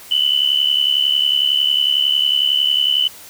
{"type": "tone pair together", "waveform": "sine", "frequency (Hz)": [2960, 3031], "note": ["F#7", "F#7"], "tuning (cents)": [0, 41], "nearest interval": "unison", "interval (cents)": 41, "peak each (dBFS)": -16, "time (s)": [0.11, 3.08], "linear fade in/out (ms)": 5, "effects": ["white hiss -39 dBFS RMS until 3.29 s"]}